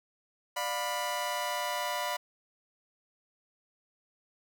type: chord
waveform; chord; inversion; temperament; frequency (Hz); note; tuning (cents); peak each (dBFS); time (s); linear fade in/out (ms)
sawtooth; B diminished; first; just; 592.7 / 711.2 / 987.8; D5 / F5 / B5; +16 / +31 / 0; -33 / -33 / -30; 0.56-2.17; 10
effects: none